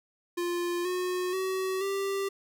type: tone with pitch steps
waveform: square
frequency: 349.2 / 363.2 / 377.7 / 392.9 Hz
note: F4 / F#4 / F#4 / G4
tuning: 0 / -32 / +36 / +4 cents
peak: -29 dBFS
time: 0.37-2.29 s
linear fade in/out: 10 ms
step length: 480 ms
effects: none